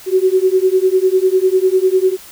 sine beating tone pair, 370 / 380 Hz, F#4 / F#4, 0 / +46 cents, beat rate 10 Hz, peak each -13 dBFS, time 0.06-2.17 s, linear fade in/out 50 ms, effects white hiss -38 dBFS RMS until 2.31 s

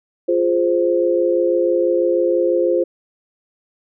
sine chord, F minor, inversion none, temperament equal, 349.2 / 415.3 / 523.3 Hz, F4 / Ab4 / C5, 0 / 0 / 0 cents, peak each -17 / -22 / -17 dBFS, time 0.28-2.84 s, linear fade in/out 10 ms, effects none

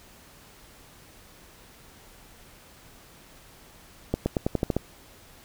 accelerating click train, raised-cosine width 2 ms, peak -10 dBFS, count 8, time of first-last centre 4.14-4.766 s, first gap 120 ms, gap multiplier 0.9, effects pink hiss -52 dBFS RMS until 5.44 s

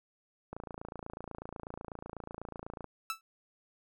click train, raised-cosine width 1 ms, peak -27 dBFS, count 66, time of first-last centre 0.53-2.843 s, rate 28.1 Hz
sawtooth tone with exponential decay, 1318.5 Hz, E6, in tune, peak -26 dBFS, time 3.1-3.21 s, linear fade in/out 1 ms, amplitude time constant 22 ms
effects none

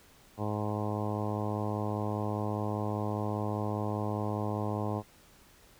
harmonic tone, 105 Hz, G#2, 19 cents sharp, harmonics 1 / 2 / 3 / 4 / 5 / 6 / 7 / 8 / 9 / 10, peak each -34 / -37 / -39 / -40 / -41 / -42 / -42 / -43 / -44 / -44 dBFS, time 0.37-5.03 s, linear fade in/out 50 ms, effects pink hiss -59 dBFS RMS until 5.79 s

